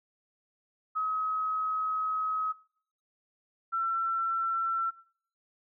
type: tone pair in turn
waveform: sine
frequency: 1274 / 1345.8 Hz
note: D#6 / E6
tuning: +41 / +35 cents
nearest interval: minor second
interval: 94 cents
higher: second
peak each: -27 dBFS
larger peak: neither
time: 0.95-2.53 / 3.72-4.91 s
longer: first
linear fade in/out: 20 ms
effects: noise-tail reverb RT60 0.6 s tail -22 dB re dry